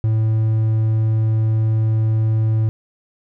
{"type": "tone with hard clipping", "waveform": "triangle", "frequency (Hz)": 110.2, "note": "A2", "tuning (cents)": 3, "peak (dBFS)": -15, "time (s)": [0.04, 2.69], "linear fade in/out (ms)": 0, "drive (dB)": 6, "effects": []}